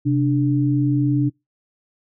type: tone pair together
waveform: sine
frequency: 130.81 / 293.7 Hz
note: C3 / D4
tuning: 0 / 0 cents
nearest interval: octave + major second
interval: 1400 cents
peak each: -18 dBFS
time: 0.05-1.3 s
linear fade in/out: 20 ms
effects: noise-tail reverb RT60 0.2 s tail -26 dB re dry

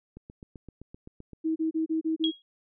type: click train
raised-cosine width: 3 ms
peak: -31 dBFS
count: 10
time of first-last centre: 0.17-1.333 s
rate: 7.74 Hz
type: tone bursts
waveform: sine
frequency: 320 Hz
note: D#4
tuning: 49 cents sharp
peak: -24 dBFS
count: 6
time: 1.44-2.315 s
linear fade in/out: 20 ms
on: 120 ms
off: 31 ms
type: tone with exponential decay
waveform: sine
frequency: 3296 Hz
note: G#7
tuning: 14 cents flat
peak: -22 dBFS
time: 2.24-2.42 s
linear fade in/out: 1 ms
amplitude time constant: 37 ms
effects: none

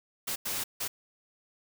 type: noise bursts at uneven times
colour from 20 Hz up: white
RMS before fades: -33 dBFS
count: 3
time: 0.27-0.36 / 0.45-0.64 / 0.8-0.88 s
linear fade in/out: 10 ms
effects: none

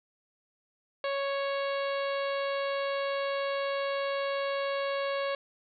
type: harmonic tone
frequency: 554.4 Hz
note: C#5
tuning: in tune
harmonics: 1 / 2 / 3 / 4 / 5 / 6 / 7 / 8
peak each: -30 / -36 / -40 / -42 / -44 / -46 / -47 / -48 dBFS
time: 1.04-5.35 s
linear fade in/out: 2 ms
effects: none

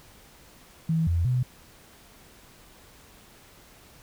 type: tone with pitch steps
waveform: sine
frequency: 162.2 / 85 / 125.7 Hz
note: E3 / F2 / B2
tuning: -28 / -46 / +31 cents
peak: -21 dBFS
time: 0.89-1.43 s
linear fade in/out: 5 ms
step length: 180 ms
effects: pink hiss -53 dBFS RMS until 4.02 s

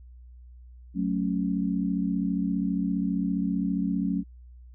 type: chord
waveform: sine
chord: F# minor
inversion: none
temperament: equal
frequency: 185 / 220 / 277.2 Hz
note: F#3 / A3 / C#4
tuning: 0 / 0 / 0 cents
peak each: -27 / -30 / -29 dBFS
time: 0.94-4.24 s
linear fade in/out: 50 ms
effects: added 61 Hz sine -45 dBFS peak until 4.74 s

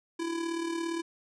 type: tone with amplitude modulation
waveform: square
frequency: 333.9 Hz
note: E4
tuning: 22 cents sharp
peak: -29 dBFS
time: 0.19-1.02 s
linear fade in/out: 10 ms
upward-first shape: sine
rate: 37.4 Hz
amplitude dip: 55%
effects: resampled to 22050 Hz

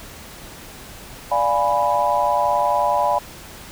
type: chord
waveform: sine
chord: D diminished seventh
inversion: none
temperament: equal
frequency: 587.3 / 698.5 / 830.6 / 987.8 Hz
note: D5 / F5 / Ab5 / Cb6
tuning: 0 / 0 / 0 / 0 cents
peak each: -22 / -23 / -21 / -20 dBFS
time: 1.31-3.19 s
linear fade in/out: 10 ms
effects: pink hiss -39 dBFS RMS until 3.71 s

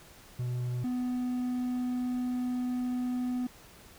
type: tone pair in turn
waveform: triangle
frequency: 123.47 / 249.1 Hz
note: B2 / B3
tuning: 0 / +15 cents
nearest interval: octave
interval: 1215 cents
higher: second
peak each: -28 / -27 dBFS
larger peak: second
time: 0.39-0.84 / 0.84-3.47 s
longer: second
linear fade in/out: 5 ms
effects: pink hiss -54 dBFS RMS until 3.98 s

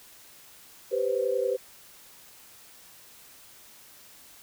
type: tone cluster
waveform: sine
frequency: 391.6 / 495.1 / 526 Hz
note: G4 / B4 / C5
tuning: -2 / +4 / +9 cents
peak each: -30 / -27 / -29 dBFS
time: 0.91-1.57 s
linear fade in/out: 20 ms
effects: white hiss -52 dBFS RMS until 4.42 s

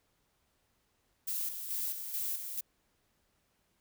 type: noise with tremolo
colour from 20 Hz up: violet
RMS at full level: -35 dBFS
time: 1.27-2.61 s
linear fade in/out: 10 ms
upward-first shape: square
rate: 2.3 Hz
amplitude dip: 50%
effects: pink hiss -75 dBFS RMS until 3.8 s

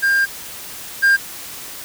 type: tone pair in turn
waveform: triangle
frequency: 1600 / 1600 Hz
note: G6 / G6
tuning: +35 / +35 cents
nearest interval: unison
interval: 0 cents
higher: neither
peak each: -11 / -8 dBFS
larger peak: second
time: 0.02-0.26 / 1.02-1.17 s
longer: first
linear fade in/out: 20 ms
effects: white hiss -33 dBFS RMS until 1.84 s

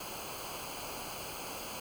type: noise with comb filter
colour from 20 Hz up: pink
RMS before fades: -42 dBFS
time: 0-1.8 s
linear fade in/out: 5 ms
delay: 0.54 ms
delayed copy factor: -0.75
effects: none

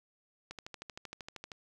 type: click train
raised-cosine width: 0.2 ms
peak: -26 dBFS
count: 14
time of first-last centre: 0.51-1.518 s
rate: 12.9 Hz
effects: 10-bit

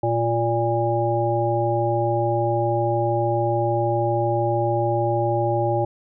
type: harmonic tone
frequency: 116.54 Hz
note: A#2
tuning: in tune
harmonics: 1 / 3 / 5 / 7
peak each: -24 / -24 / -24 / -24 dBFS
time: 0.03-5.85 s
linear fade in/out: 5 ms
effects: none

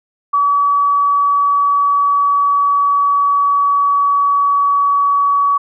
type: tone with pitch glide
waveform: sine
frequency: 1141 to 1133.1 Hz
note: C#6 to C#6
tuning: +50 to +38 cents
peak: -10 dBFS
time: 0.33-5.58 s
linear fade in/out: 10 ms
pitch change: -12 cents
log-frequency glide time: 0.64-5.47 s
effects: none

